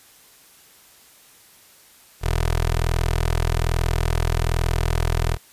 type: tone with notch filter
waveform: 15% pulse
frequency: 41.2 Hz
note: E1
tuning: in tune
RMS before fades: -21 dBFS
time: 2.21-5.38 s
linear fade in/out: 50 ms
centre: 220 Hz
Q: 0.76
effects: white hiss -51 dBFS RMS until 5.52 s + resampled to 32000 Hz